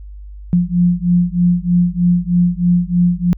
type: beating tone pair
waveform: sine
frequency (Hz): 174.61 / 177.81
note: F3 / F3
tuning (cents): 0 / +31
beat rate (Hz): 3.2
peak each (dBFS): -14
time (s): 0.53-3.33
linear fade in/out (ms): 0
effects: added 50 Hz sine -30 dBFS peak until 3.37 s